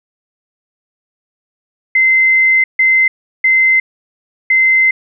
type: tone bursts at uneven times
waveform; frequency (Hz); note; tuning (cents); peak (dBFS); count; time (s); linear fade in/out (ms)
sine; 2068; C7; -21; -7; 4; 1.95-2.64 / 2.79-3.08 / 3.44-3.8 / 4.5-4.91; 5
effects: none